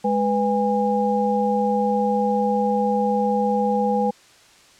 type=tone cluster; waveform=sine; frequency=209.2 / 495.3 / 816 Hz; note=G#3 / B4 / G#5; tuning=+13 / +5 / -31 cents; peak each=-22 dBFS; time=0.04-4.11 s; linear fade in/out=10 ms; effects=white hiss -51 dBFS RMS until 4.79 s + low-pass 7000 Hz 12 dB/octave